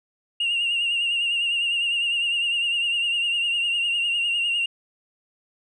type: tone with vibrato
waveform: sine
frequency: 2800 Hz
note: F7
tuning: 4 cents sharp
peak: -19 dBFS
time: 0.4-4.66 s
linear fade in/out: 5 ms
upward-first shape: triangle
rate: 9.9 Hz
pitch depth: 57 cents each way
effects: tanh soft clip ceiling -18 dBFS